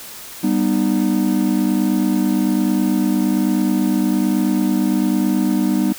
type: chord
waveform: triangle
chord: G augmented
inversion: none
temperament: just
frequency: 196 / 245 / 306.2 Hz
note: G3 / B3 / D#4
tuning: 0 / -14 / -28 cents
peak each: -17 dBFS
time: 0.43-5.93 s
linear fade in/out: 10 ms
effects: white hiss -35 dBFS RMS until 5.98 s